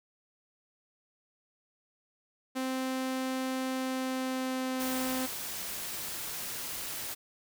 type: tone with pitch glide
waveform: sawtooth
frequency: 260.5 to 258.4 Hz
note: C4 to C4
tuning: -7 to -21 cents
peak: -27 dBFS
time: 2.55-5.27 s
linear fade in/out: 20 ms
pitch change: -14 cents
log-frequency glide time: 3.72-4.93 s
type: noise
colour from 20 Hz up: white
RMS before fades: -38 dBFS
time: 4.79-7.15 s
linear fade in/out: 20 ms
effects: none